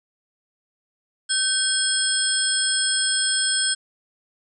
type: tone cluster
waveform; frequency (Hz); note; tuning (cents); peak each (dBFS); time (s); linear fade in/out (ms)
sine; 1539 / 3279 / 4279 / 5240 / 8130; G6 / G#7 / C8 / E8 / B8; -32 / -23 / +38 / -11 / +49; -26 / -26 / -30 / -26 / -23; 1.29-3.75; 20
effects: none